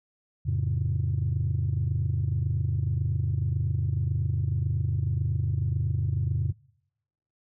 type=chord; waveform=sine; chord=F augmented; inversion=none; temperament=just; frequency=87.31 / 109.13 / 136.42 Hz; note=F2 / A2 / C#3; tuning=0 / -14 / -27 cents; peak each=-27 dBFS; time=0.45-6.53 s; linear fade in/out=20 ms; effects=noise-tail reverb RT60 0.9 s tail -26 dB re dry + tanh soft clip ceiling -18 dBFS